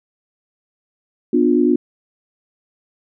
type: chord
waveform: sine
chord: B diminished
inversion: none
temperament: just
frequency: 246.9 / 296.3 / 355.6 Hz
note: B3 / D4 / F4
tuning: 0 / +15 / +31 cents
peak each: -16 dBFS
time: 1.33-1.76 s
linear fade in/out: 5 ms
effects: none